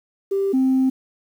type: tone pair in turn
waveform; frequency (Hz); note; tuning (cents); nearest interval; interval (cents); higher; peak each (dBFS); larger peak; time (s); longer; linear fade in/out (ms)
sine; 392.7 / 262.1; G4 / C4; +3 / +3; perfect fifth; 700; first; -17 / -13; second; 0.31-0.53 / 0.53-0.9; second; 10
effects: tanh soft clip ceiling -12 dBFS + 8-bit